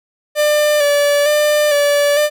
45% pulse tone with vibrato, 587.3 Hz, D5, in tune, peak -11 dBFS, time 0.35-2.3 s, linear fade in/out 50 ms, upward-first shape square, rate 1.1 Hz, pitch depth 29 cents each way, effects none

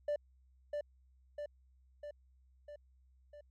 triangle tone with echo, 588 Hz, D5, 2 cents sharp, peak -29 dBFS, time 0.08-0.16 s, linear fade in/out 5 ms, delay 650 ms, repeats 5, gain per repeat -4 dB, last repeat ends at 3.41 s, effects tanh soft clip ceiling -27 dBFS + added 64 Hz sine -64 dBFS peak until 3.5 s

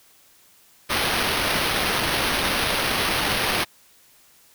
violet noise with sample-and-hold, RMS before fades -23 dBFS, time 0.89-3.65 s, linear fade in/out 20 ms, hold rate 7350 Hz, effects white hiss -55 dBFS RMS until 4.54 s

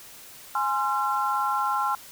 sine chord, F minor, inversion first, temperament equal with one note detuned, 830.6 / 1046.5 / 1362.6 Hz, Ab5 / C6 / F6, 0 / 0 / -43 cents, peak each -27 dBFS, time 0.55-1.95 s, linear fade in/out 2 ms, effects white hiss -46 dBFS RMS until 2.11 s

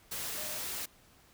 sine tone in noise, 612 Hz, D#5, 29 cents flat, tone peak -47 dBFS, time 0.37-0.59 s, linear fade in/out 10 ms, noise white, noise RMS -38 dBFS, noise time 0.11-0.86 s, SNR -12 dB, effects pink hiss -62 dBFS RMS until 1.33 s

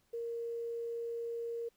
sine tone with quantisation, 466 Hz, A#4, 1 cent flat, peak -36 dBFS, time 0.13-1.69 s, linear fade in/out 10 ms, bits 11, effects pink hiss -74 dBFS RMS until 1.76 s

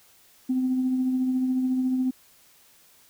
sine tone with tremolo, 257 Hz, C4, 31 cents flat, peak -19 dBFS, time 0.49-2.11 s, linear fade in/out 10 ms, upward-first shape triangle, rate 14 Hz, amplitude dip 40%, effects tanh soft clip ceiling -16 dBFS + white hiss -57 dBFS RMS until 3.09 s

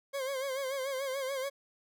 40% pulse tone with vibrato, 537 Hz, C5, 45 cents sharp, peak -32 dBFS, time 0.13-1.5 s, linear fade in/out 20 ms, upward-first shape sine, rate 6.9 Hz, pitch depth 74 cents each way, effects none

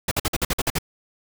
pink noise bursts, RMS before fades -22 dBFS, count 9, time 0.08-0.786 s, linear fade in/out 5 ms, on 34 ms, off 50 ms, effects none

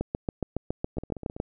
two click trains, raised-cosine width 2 ms, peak -24 / -14 dBFS, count 7 / 11, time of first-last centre 0.97-1.365 / 0.01-1.401 s, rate 15.2 / 7.19 Hz, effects none

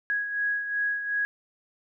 sine beating tone pair, 1659 / 1661.7 Hz, G#6 / G#6, -2 / +1 cents, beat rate 2.7 Hz, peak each -26 / -34 dBFS, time 0.1-1.25 s, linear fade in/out 0 ms, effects none

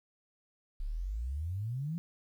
sine exponential sweep, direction up, 32.54 to 174.61 Hz, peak -33 dBFS, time 0.8-1.98 s, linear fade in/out 0 ms, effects 11-bit

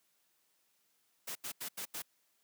white noise bursts, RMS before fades -41 dBFS, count 5, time 1.27-2.022 s, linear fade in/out 10 ms, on 84 ms, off 83 ms, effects white hiss -75 dBFS RMS until 2.43 s + high-pass 150 Hz 12 dB/octave

